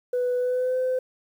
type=tone with pitch glide; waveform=sine; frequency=495.3 to 511.9 Hz; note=B4 to C5; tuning=+5 to -38 cents; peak=-20 dBFS; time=0.13-0.99 s; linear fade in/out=5 ms; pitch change=+57 cents; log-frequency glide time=0.38-0.77 s; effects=tanh soft clip ceiling -19 dBFS + 9-bit